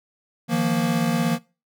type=chord; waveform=square; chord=Eb suspended second; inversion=none; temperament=equal with one note detuned; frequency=158.1 / 174.61 / 233.1 Hz; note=Eb3 / F3 / Bb3; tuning=+28 / 0 / 0 cents; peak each=-27 / -25 / -23 dBFS; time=0.48-1.39 s; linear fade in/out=50 ms; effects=noise-tail reverb RT60 0.3 s tail -21 dB re dry